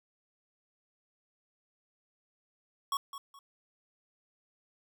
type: tone with echo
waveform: square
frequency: 1108.7 Hz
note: C#6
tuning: in tune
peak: -30 dBFS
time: 2.92-2.97 s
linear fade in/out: 2 ms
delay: 210 ms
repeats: 2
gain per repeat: -11 dB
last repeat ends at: 3.39 s
effects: none